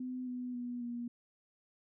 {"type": "tone with pitch steps", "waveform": "sine", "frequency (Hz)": [253.6, 248.7, 243.8, 239.1], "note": ["B3", "B3", "B3", "A#3"], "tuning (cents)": [46, 12, -22, 44], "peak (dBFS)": -37, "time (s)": [0, 1.08], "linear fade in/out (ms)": 5, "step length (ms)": 270, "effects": []}